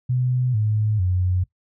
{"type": "tone with pitch steps", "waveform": "sine", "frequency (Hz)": [126, 107.18, 91.18], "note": ["B2", "A2", "F#2"], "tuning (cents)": [35, -45, -25], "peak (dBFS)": -18, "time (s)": [0.09, 1.44], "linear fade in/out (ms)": 10, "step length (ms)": 450, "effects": ["noise-tail reverb RT60 0.1 s tail -17 dB re dry"]}